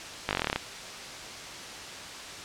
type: slowing click train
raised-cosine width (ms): 0.3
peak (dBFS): -10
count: 12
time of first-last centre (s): 0.29-0.56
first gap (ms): 19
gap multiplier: 1.05
effects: white hiss -40 dBFS RMS until 2.44 s + low-pass 6000 Hz 12 dB/octave

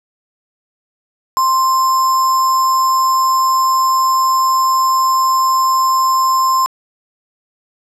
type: tone with sample-and-hold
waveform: sine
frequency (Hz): 1048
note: C6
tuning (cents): +2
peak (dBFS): -10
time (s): 1.37-6.66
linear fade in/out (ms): 0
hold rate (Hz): 6300
effects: low-pass 12000 Hz 12 dB/octave

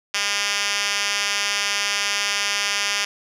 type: tone with band-pass filter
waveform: 5% pulse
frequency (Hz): 202.8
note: G#3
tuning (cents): -41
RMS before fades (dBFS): -23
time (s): 0.14-3.05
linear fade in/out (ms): 5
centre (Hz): 4100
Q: 2.3
effects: none

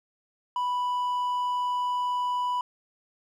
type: tone with hard clipping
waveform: sine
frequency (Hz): 987.8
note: B5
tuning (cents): 0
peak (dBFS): -26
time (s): 0.56-2.61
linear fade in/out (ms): 2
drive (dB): 3
effects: none

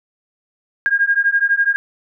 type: beating tone pair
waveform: sine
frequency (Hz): 1616 / 1628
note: G#6 / G#6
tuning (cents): -48 / -35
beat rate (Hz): 12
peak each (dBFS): -16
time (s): 0.86-1.76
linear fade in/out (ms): 0
effects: none

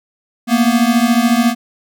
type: beating tone pair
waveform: square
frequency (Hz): 229.2 / 243.2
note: A#3 / B3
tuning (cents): -29 / -26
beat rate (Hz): 14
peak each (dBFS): -14 / -14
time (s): 0.47-1.55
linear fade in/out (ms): 50
effects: none

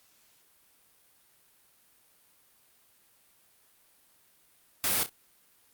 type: noise with echo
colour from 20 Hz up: white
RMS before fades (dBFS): -27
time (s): 4.84-5.03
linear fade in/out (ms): 0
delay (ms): 31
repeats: 2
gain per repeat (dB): -11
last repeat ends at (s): 5.092
effects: white hiss -64 dBFS RMS until 5.73 s + Opus 48 kbps

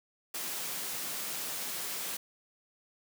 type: high-pass noise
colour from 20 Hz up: white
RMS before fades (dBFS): -37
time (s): 0.34-2.17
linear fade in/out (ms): 5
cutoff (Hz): 130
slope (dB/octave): 48
effects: none

